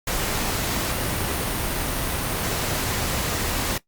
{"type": "noise", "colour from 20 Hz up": "pink", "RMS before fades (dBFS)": -25, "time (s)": [0.07, 3.78], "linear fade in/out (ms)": 5, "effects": ["noise-tail reverb RT60 0.1 s tail -18 dB re dry", "Opus 48 kbps"]}